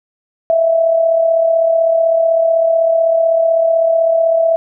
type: tone with amplitude modulation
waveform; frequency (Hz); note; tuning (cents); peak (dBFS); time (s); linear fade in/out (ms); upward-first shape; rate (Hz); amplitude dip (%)
sine; 659; E5; -1; -7; 0.5-4.56; 0; sine; 35.9; 50
effects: none